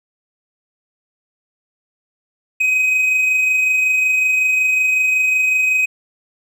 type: tone with amplitude modulation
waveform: triangle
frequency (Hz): 2520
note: D#7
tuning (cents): +21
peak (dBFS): -10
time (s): 2.6-5.86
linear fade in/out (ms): 10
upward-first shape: sine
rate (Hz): 25.4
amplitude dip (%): 30
effects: none